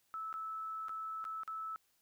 sine tone with dropouts, 1308 Hz, E6, 14 cents flat, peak -39 dBFS, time 0.14-1.76 s, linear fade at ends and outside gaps 0 ms, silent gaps 0.328-0.34 / 0.884-0.893 / 1.242-1.251 / 1.434-1.477 s, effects white hiss -75 dBFS RMS until 2.01 s

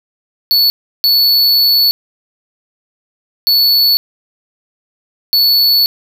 square tone bursts at uneven times, 4435 Hz, C#8, in tune, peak -8 dBFS, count 4, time 0.51-0.7 / 1.04-1.91 / 3.47-3.97 / 5.33-5.86 s, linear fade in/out 0 ms, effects 7-bit

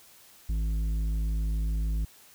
sine tone with tanh clipping, 53.4 Hz, G#1, 49 cents sharp, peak -27 dBFS, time 0.49-2.05 s, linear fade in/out 5 ms, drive 9 dB, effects white hiss -55 dBFS RMS until 2.34 s

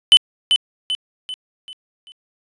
triangle tone with echo, 3024 Hz, F#7, 37 cents sharp, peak -3 dBFS, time 0.12-0.17 s, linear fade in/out 0 ms, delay 390 ms, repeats 5, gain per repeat -7 dB, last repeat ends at 2.12 s, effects resampled to 22050 Hz

